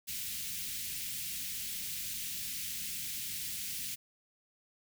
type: band-stop noise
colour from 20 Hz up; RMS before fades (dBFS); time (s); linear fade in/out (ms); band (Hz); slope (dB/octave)
white; -39; 0.07-3.96; 20; 230 to 2100; 24
effects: none